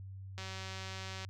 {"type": "click train", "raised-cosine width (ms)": 0.2, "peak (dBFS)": -27, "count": 166, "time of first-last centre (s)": [0.38, 1.248], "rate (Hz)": 190, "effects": ["added 96 Hz sine -44 dBFS peak until 1.29 s"]}